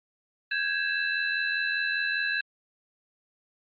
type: tone cluster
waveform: sine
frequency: 1576 / 1661 / 2640 / 3993 Hz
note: G6 / G#6 / E7 / B7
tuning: +9 / 0 / +2 / +18 cents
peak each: -32 / -28 / -33 / -35 dBFS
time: 0.51-2.41 s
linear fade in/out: 5 ms
effects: Opus 32 kbps